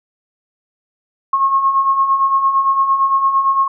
sine beating tone pair, 1078 / 1086.8 Hz, C#6 / C#6, -49 / -35 cents, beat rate 8.8 Hz, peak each -20 / -12 dBFS, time 1.33-3.68 s, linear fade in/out 5 ms, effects none

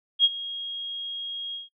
sine tone with ADSR envelope, 3271 Hz, G#7, 27 cents flat, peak -13 dBFS, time 0.19-1.69 s, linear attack 53 ms, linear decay 38 ms, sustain -18 dB, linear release 150 ms, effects noise-tail reverb RT60 0.1 s tail -21 dB re dry

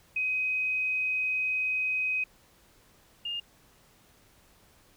sine tone pair in turn, 2519 / 2824 Hz, D#7 / F7, +21 / +19 cents, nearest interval major second, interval 198 cents, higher second, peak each -26 / -31 dBFS, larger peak first, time 0.16-2.24 / 3.25-3.4 s, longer first, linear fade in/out 5 ms, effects pink hiss -61 dBFS RMS until 4.96 s

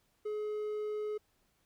triangle tone, 423.4 Hz, G#4, 33 cents sharp, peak -32 dBFS, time 0.25-1.18 s, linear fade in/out 10 ms, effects pink hiss -74 dBFS RMS until 1.65 s

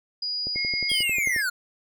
sine tone, 4900 Hz, D#8, 27 cents flat, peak -26 dBFS, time 0.22-1.03 s, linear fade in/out 5 ms
click train, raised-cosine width 2 ms, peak -24 dBFS, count 11, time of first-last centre 0.47-1.363 s, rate 11.2 Hz
sine tone with pitch glide, 2161 to 2115 Hz, C#7 to C7, -45 to +18 cents, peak -27 dBFS, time 0.55-1.42 s, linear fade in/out 20 ms, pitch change -37 cents, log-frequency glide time 0.9-1.19 s
square linear sweep, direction down, 3322 to 1396.9 Hz, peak -24 dBFS, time 0.89-1.5 s, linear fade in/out 10 ms
effects none

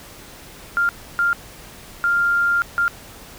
sine tone bursts at uneven times, 1396.9 Hz, F6, in tune, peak -15 dBFS, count 4, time 0.77-0.89 / 1.19-1.33 / 2.04-2.62 / 2.78-2.88 s, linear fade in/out 0 ms, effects pink hiss -41 dBFS RMS until 3.38 s

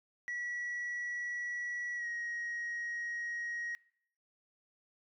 sine tone with pitch glide, 1937 to 1888.4 Hz, B6 to A#6, -34 to +22 cents, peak -34 dBFS, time 0.28-3.75 s, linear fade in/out 0 ms, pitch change -44 cents, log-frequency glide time 1.96-2.06 s, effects noise-tail reverb RT60 0.6 s tail -23 dB re dry + tanh soft clip ceiling -34 dBFS

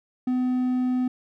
triangle tone, 252.4 Hz, B3, 38 cents sharp, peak -19 dBFS, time 0.27-1.08 s, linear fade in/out 5 ms, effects none

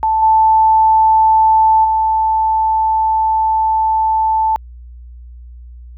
sine tone with level steps, 880 Hz, A5, in tune, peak -11 / -7 / -11 dBFS, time 0.03-4.56 s, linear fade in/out 0 ms, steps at 0.22 / 1.84 s, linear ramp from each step 10 ms, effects added 60 Hz sine -32 dBFS peak until 5.97 s

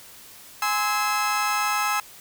30% pulse chord, Ab augmented, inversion none, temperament just, 830.6 / 1038.3 / 1297.8 Hz, Ab5 / C6 / E6, 0 / -14 / -27 cents, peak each -24 / -26 / -22 dBFS, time 0.62-2 s, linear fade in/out 2 ms, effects white hiss -46 dBFS RMS until 2.2 s

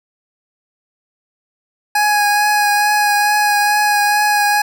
25% pulse tone with vibrato, 830.6 Hz, G#5, in tune, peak -8 dBFS, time 1.95-4.62 s, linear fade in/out 5 ms, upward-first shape triangle, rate 2.3 Hz, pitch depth 18 cents each way, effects none

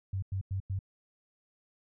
sine tone bursts, 96.1 Hz, G2, 34 cents flat, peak -30 dBFS, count 4, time 0.13-0.791 s, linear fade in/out 5 ms, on 94 ms, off 95 ms, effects none

